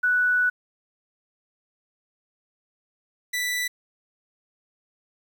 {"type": "tone pair in turn", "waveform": ["sine", "sawtooth"], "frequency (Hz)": [1480, 1975.6], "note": ["F#6", "B6"], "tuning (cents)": [0, 0], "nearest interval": "perfect fourth", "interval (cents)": 500, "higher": "second", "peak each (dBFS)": [-18, -21], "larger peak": "first", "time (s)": [[0.03, 0.5], [3.33, 3.68]], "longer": "first", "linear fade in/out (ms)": 10, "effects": ["9-bit"]}